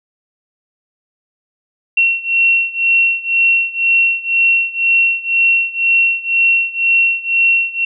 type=beating tone pair; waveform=sine; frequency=2724 / 2726 Hz; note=F7 / F7; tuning=-44 / -43 cents; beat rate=2 Hz; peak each=-13 / -15 dBFS; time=1.97-7.85 s; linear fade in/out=5 ms; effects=none